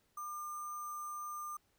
sine tone with sample-and-hold, 1199 Hz, D6, 36 cents sharp, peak -40 dBFS, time 0.17-1.57 s, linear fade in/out 5 ms, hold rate 7350 Hz, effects pink hiss -75 dBFS RMS until 1.78 s

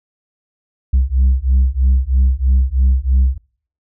sine beating tone pair, 63.6 / 66.7 Hz, C2 / C2, -48 / +34 cents, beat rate 3.1 Hz, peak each -12 dBFS, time 0.93-3.38 s, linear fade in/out 10 ms, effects noise-tail reverb RT60 0.5 s tail -24 dB re dry + tanh soft clip ceiling -7 dBFS

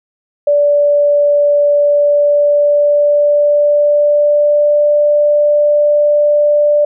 sine tone with pitch glide, 581 to 589.8 Hz, D5 to D5, -19 to +7 cents, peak -7 dBFS, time 0.47-6.85 s, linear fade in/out 5 ms, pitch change +26 cents, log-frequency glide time 1.76-4.89 s, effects none

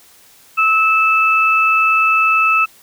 sine tone pair together, 1300 / 2629 Hz, E6 / E7, -24 / -5 cents, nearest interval octave, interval 1219 cents, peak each -13 dBFS, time 0.57-2.66 s, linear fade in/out 20 ms, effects white hiss -47 dBFS RMS until 2.82 s

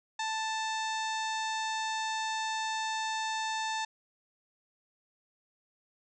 harmonic tone with a mistuned harmonic, 880 Hz, A5, in tune, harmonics 1 / 2 / 3 / 4 / 5 / 6 / 7 / 8 / 9, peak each -33 / -38 / -43 / -41 / -45 / -48 / -46 / -48 / -53 dBFS, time 0.19-3.85 s, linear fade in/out 5 ms, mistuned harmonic 4, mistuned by +53 cents, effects none

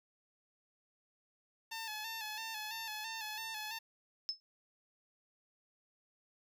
10% pulse tone with vibrato, 877 Hz, A5, 6 cents flat, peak -32 dBFS, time 1.71-3.79 s, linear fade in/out 10 ms, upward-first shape square, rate 3 Hz, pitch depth 45 cents each way
sine tone with exponential decay, 5230 Hz, E8, 15 cents flat, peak -30 dBFS, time 4.29-4.4 s, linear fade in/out 0 ms, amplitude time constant 22 ms
effects none

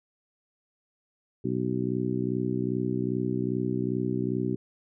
harmonic tone, 62.5 Hz, B1, 21 cents sharp, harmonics 2 / 3 / 4 / 5 / 6, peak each -32 / -32 / -32 / -32 / -32 dBFS, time 1.44-4.56 s, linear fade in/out 10 ms, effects none

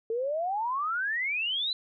sine exponential sweep, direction up, 440 to 4078 Hz, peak -27 dBFS, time 0.1-1.73 s, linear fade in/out 2 ms, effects none

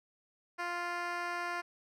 10% pulse tone with band-pass filter, 349.2 Hz, F4, in tune, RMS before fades -37 dBFS, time 0.58-1.62 s, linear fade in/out 20 ms, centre 1300 Hz, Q 0.58, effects none

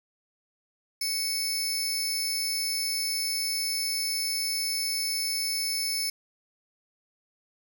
sawtooth tone pair together, 2217 / 5273 Hz, C#7 / E8, 0 / 0 cents, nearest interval octave + minor third, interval 1500 cents, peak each -31 / -25 dBFS, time 1.01-6.1 s, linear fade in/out 5 ms, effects 9-bit

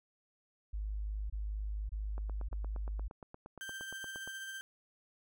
sine tone bursts, 51.8 Hz, G#1, 4 cents flat, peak -35 dBFS, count 4, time 0.73-3.082 s, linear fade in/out 10 ms, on 570 ms, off 24 ms
click train, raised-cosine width 1 ms, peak -34 dBFS, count 19, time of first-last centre 2.18-4.275 s, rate 8.59 Hz
35% pulse tone with tremolo, 1568 Hz, G6, in tune, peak -39 dBFS, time 3.61-4.61 s, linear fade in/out 0 ms, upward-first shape sine, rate 15 Hz, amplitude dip 30%
effects none

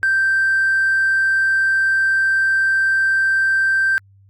sine tone with hard clipping, 1566 Hz, G6, 2 cents flat, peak -14 dBFS, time 0.03-3.98 s, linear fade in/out 0 ms, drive 1 dB, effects added 98 Hz sine -47 dBFS peak until 4.29 s + Opus 48 kbps

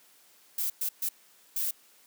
violet noise bursts at uneven times, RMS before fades -30 dBFS, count 4, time 0.58-0.7 / 0.81-0.89 / 1.02-1.09 / 1.56-1.71 s, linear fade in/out 5 ms, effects white hiss -60 dBFS RMS until 2.06 s + high-pass 200 Hz 12 dB/octave

